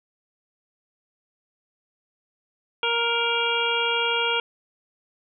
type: harmonic tone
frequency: 467.8 Hz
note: A#4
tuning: 6 cents sharp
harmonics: 1 / 2 / 3 / 5 / 6 / 7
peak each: -28 / -28 / -28 / -28 / -28 / -28 dBFS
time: 2.83-4.4 s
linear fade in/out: 2 ms
effects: none